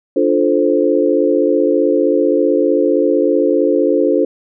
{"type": "chord", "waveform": "sine", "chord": "D minor seventh", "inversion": "none", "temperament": "equal", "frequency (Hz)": [293.7, 349.2, 440, 523.3], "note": ["D4", "F4", "A4", "C5"], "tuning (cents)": [0, 0, 0, 0], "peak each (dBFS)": -16, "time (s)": [0.16, 4.25], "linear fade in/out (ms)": 5, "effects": []}